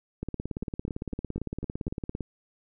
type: two click trains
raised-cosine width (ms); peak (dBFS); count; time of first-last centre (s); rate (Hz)
3; -19 / -23; 36 / 6; 0.23-2.207 / 0.63-1.88; 17.7 / 4
effects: none